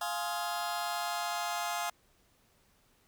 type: chord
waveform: sawtooth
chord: F minor seventh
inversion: none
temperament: just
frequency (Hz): 698.5 / 838.1 / 1047.7 / 1257.2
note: F5 / Ab5 / C6 / Eb6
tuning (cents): 0 / +16 / +2 / +18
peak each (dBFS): -32 / -34 / -36 / -37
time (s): 0.01-1.9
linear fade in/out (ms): 5
effects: pink hiss -68 dBFS RMS until 3.07 s

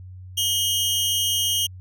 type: tone pair together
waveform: sawtooth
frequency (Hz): 2900 / 3183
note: F#7 / G7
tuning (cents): -35 / +26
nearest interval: major second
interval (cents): 161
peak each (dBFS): -21 / -19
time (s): 0.37-1.67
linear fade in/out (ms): 10
effects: added 92 Hz sine -37 dBFS peak until 1.8 s

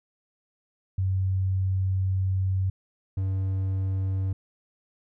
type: tone pair in turn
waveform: sine / triangle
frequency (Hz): 94.7 / 95.52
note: F#2 / G2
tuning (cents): +41 / -44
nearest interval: unison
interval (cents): 15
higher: second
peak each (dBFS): -22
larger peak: neither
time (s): 0.98-2.7 / 3.17-4.33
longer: first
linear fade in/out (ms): 5
effects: none

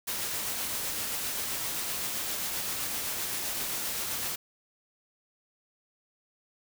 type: noise with tremolo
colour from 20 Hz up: white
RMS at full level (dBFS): -32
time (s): 0.07-4.36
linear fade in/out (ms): 10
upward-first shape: triangle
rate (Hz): 7.7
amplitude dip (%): 25
effects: none

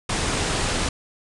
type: low-pass noise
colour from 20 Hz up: pink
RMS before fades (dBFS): -24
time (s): 0.09-0.89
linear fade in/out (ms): 5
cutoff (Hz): 9800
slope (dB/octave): 96
effects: none

